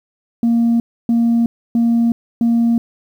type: tone bursts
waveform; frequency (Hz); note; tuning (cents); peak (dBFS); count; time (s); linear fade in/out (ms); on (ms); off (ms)
sine; 233.1; A#3; 0; -9; 4; 0.43-2.78; 2; 370; 290
effects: tanh soft clip ceiling -9 dBFS + 8-bit